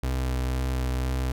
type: tone with vibrato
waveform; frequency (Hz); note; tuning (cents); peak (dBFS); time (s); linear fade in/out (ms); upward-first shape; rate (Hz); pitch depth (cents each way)
35% pulse; 63.9; C2; -40; -23; 0.03-1.32; 5; sine; 2; 16
effects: none